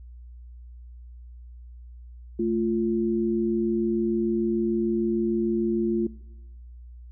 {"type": "tone pair together", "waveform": "sine", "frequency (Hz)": [220, 346.6], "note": ["A3", "F4"], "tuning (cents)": [0, -13], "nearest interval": "minor sixth", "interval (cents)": 787, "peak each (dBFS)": [-26, -24], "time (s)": [2.39, 6.07], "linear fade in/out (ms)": 5, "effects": ["noise-tail reverb RT60 1.0 s tail -21 dB re dry", "added 60 Hz sine -41 dBFS peak until 7.11 s"]}